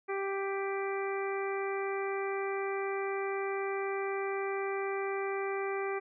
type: harmonic tone with a mistuned harmonic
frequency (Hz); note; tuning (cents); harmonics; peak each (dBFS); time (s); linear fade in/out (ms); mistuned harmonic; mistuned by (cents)
392; G4; 0; 1 / 2 / 3 / 4 / 5 / 6; -33 / -40 / -41 / -45 / -43 / -44; 0.08-6; 20; 5; +18
effects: none